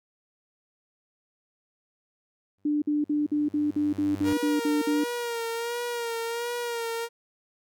sawtooth tone with exponential growth, 98.3 Hz, G2, 5 cents sharp, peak -28 dBFS, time 2.58-4.33 s, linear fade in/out 0 ms, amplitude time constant 380 ms
sine tone bursts, 296.5 Hz, D4, 17 cents sharp, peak -22 dBFS, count 11, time 2.65-5.04 s, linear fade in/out 5 ms, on 170 ms, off 52 ms
sawtooth tone with vibrato, 470.1 Hz, A#4, 15 cents sharp, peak -25 dBFS, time 4.23-7.09 s, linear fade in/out 50 ms, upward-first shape sine, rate 1.4 Hz, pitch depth 42 cents each way
effects none

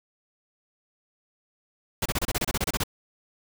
pink noise bursts, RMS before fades -26 dBFS, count 13, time 2.02-2.837 s, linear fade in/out 5 ms, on 37 ms, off 28 ms, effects none

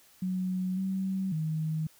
sine tone with pitch steps, 184.9 / 190.7 / 157.3 Hz, F#3 / G3 / D#3, -1 / -47 / +19 cents, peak -28 dBFS, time 0.22-1.87 s, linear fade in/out 5 ms, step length 550 ms, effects white hiss -60 dBFS RMS until 1.99 s

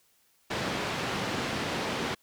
pink band-pass noise, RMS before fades -32 dBFS, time 0.5-2.15 s, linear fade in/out 10 ms, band 140 to 4200 Hz, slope 12 dB/octave, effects white hiss -67 dBFS RMS until 2.22 s

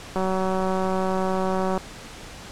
click train, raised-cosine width 1 ms, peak -12 dBFS, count 305, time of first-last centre 0.16-1.777 s, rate 188 Hz, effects pink hiss -40 dBFS RMS until 2.51 s + low-pass 8000 Hz 12 dB/octave

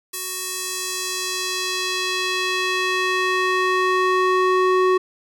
square tone with band-pass filter sweep, 370.6 Hz, F#4, 3 cents sharp, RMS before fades -21 dBFS, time 0.13-4.98 s, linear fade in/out 10 ms, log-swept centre 11000 to 770 Hz, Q 0.96, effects none

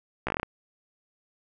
slowing click train, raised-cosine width 0.5 ms, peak -13 dBFS, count 8, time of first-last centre 0.27-0.431 s, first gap 15 ms, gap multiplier 1.14, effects none

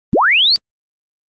sine linear sweep, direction up, 138.59 to 4699 Hz, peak -9 dBFS, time 0.13-0.56 s, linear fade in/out 0 ms, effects Opus 24 kbps

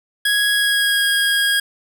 25% pulse tone with pitch glide, 1661 to 1636.2 Hz, G#6 to G#6, 0 to -26 cents, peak -11 dBFS, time 0.25-1.6 s, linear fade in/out 5 ms, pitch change -26 cents, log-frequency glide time 0.53-1.07 s, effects none

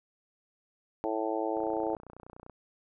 harmonic tone, 110 Hz, A2, in tune, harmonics 3 / 4 / 5 / 6 / 7 / 8, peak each -34 / -35 / -36 / -37 / -37 / -38 dBFS, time 1.04-1.95 s, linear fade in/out 0 ms
click train, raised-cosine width 1 ms, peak -33 dBFS, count 29, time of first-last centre 1.57-2.497 s, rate 30.2 Hz
effects none

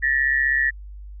sine tone pair together, 1766.2 / 1902 Hz, A6 / A#6, +6 / +34 cents, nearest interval minor second, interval 128 cents, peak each -20 / -20 dBFS, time 0.02-0.71 s, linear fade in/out 20 ms, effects added 50 Hz sine -35 dBFS peak until 1.2 s

